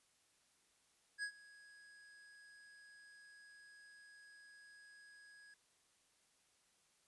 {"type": "tone with ADSR envelope", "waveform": "square", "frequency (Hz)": 1661.2, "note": "G#6", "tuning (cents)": 0, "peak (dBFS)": -39, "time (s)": [1.18, 5.54], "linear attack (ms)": 50, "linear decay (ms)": 80, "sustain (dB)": -21, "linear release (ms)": 3, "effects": ["white hiss -75 dBFS RMS until 7.07 s", "resampled to 24000 Hz"]}